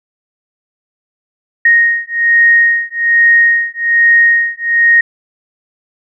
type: beating tone pair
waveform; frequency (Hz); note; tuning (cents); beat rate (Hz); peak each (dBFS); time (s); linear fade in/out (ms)
sine; 1864.7 / 1865.9; A#6 / A#6; 0 / +1; 1.2; -10; 1.65-5.01; 5
effects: none